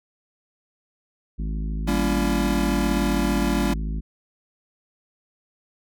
harmonic tone, 53.4 Hz, G#1, 49 cents sharp, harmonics 1 / 3 / 4 / 5 / 6 / 7, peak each -25 / -33 / -36 / -40 / -50 / -49 dBFS, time 1.38-4.01 s, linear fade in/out 20 ms
square chord, G diminished seventh, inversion none, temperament just, 196 / 235.2 / 282.2 / 338.7 Hz, G3 / Bb3 / Db4 / Fb4, 0 / +16 / +31 / +47 cents, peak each -26 / -28 / -27 / -29 dBFS, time 1.87-3.74 s, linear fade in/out 10 ms
effects none

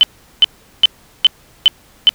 sine tone bursts, 3048 Hz, G7, 49 cents flat, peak -3 dBFS, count 6, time 0.01-2.092 s, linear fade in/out 0 ms, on 22 ms, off 390 ms, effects pink hiss -48 dBFS RMS until 2.14 s

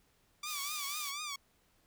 10% pulse tone with vibrato, 1168 Hz, D6, 10 cents flat, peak -30 dBFS, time 0.43-1.36 s, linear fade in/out 5 ms, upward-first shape triangle, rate 4.1 Hz, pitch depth 110 cents each way
pink high-pass noise, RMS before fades -43 dBFS, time 0.45-1.13 s, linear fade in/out 50 ms, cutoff 4800 Hz, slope 12 dB/octave
effects pink hiss -71 dBFS RMS until 1.86 s

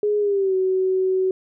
sine tone with pitch glide, 416.7 to 375.6 Hz, G#4 to F#4, +6 to +26 cents, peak -17 dBFS, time 0.03-1.31 s, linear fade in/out 2 ms, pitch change -180 cents, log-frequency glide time 0.19-0.55 s, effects none

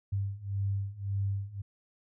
sine beating tone pair, 98 / 99.8 Hz, G2 / G2, 0 / +32 cents, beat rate 1.8 Hz, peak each -34 / -32 dBFS, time 0.12-1.62 s, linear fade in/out 10 ms, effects none

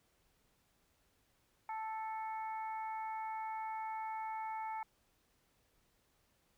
harmonic tone, 440 Hz, A4, in tune, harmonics 2 / 3 / 4 / 5, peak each -39 / -51 / -57 / -52 dBFS, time 1.69-4.83 s, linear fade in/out 2 ms, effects pink hiss -75 dBFS RMS until 6.57 s

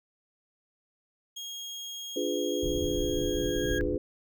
30% pulse tone, 3264 Hz, G#7, 31 cents flat, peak -34 dBFS, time 1.36-3.79 s, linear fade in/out 10 ms
sine chord, D diminished seventh, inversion none, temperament equal with one note detuned, 293.7 / 349.2 / 415.3 / 501.6 Hz, D4 / F4 / Ab4 / Cb5, 0 / 0 / 0 / +27 cents, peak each -33 dBFS, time 2.16-3.98 s, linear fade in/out 5 ms
pink low-pass noise, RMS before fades -35 dBFS, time 2.62-3.97 s, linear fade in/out 10 ms, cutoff 160 Hz, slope 12 dB/octave
sine tone with exponential growth, 1637 Hz, G#6, 25 cents flat, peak -31 dBFS, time 2.84-3.81 s, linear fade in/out 0 ms, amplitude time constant 210 ms
effects none

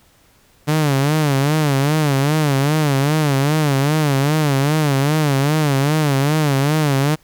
sawtooth tone with vibrato, 145.5 Hz, D3, 16 cents flat, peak -10 dBFS, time 0.67-7.16 s, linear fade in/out 20 ms, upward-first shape sine, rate 2.5 Hz, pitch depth 130 cents each way, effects pink hiss -54 dBFS RMS until 7.23 s

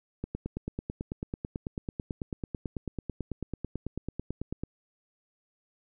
click train, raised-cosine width 3 ms, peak -20 dBFS, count 41, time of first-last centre 0.24-4.636 s, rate 9.1 Hz, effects none

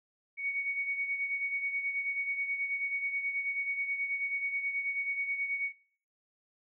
sine beating tone pair, 2232 / 2241.3 Hz, C#7 / C#7, +11 / +19 cents, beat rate 9.3 Hz, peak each -31 / -39 dBFS, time 0.37-5.73 s, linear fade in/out 50 ms, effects noise-tail reverb RT60 0.5 s tail -19 dB re dry

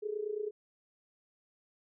sine tone with amplitude modulation, 420.9 Hz, G#4, 23 cents sharp, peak -30 dBFS, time 0.02-0.51 s, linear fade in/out 20 ms, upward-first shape sine, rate 29.1 Hz, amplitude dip 80%, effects none

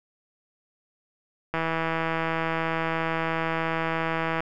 click train, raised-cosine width 0.5 ms, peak -12 dBFS, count 468, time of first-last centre 1.54-4.405 s, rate 163 Hz, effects none

